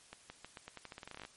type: accelerating click train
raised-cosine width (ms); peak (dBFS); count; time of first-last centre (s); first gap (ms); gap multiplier
0.3; -30; 18; 0.13-1.251; 170; 0.86
effects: white hiss -61 dBFS RMS until 1.36 s + MP3 48 kbps